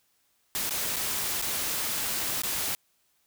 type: noise with dropouts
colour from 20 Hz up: white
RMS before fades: -30 dBFS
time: 0.55-2.75 s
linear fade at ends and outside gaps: 0 ms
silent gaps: 0.694-0.708 / 0.96-0.965 / 1.415-1.423 / 2.419-2.435 s
effects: white hiss -70 dBFS RMS until 3.26 s